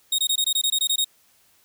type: tone bursts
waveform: sawtooth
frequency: 3739 Hz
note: A#7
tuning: 4 cents sharp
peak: -16 dBFS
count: 11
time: 0.12-1.045 s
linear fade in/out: 5 ms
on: 65 ms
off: 21 ms
effects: white hiss -60 dBFS RMS until 1.64 s